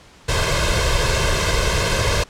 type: noise with comb filter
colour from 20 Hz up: pink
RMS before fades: -18 dBFS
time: 0.28-2.24 s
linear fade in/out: 10 ms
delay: 1.9 ms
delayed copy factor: +0.8
effects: pink hiss -47 dBFS RMS until 2.29 s + low-pass 7000 Hz 12 dB/octave